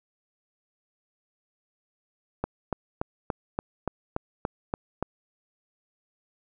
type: click train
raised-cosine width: 1 ms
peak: -13 dBFS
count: 10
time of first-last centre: 2.44-5.026 s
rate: 3.48 Hz
effects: none